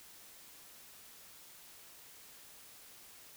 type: silence
effects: white hiss -56 dBFS RMS until 3.36 s